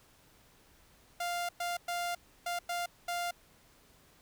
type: tone bursts at uneven times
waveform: sawtooth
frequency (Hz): 698.5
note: F5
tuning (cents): 0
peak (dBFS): -29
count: 6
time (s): 1.2-1.49 / 1.6-1.77 / 1.88-2.15 / 2.46-2.59 / 2.69-2.86 / 3.08-3.31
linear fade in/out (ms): 5
effects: pink hiss -63 dBFS RMS until 4.21 s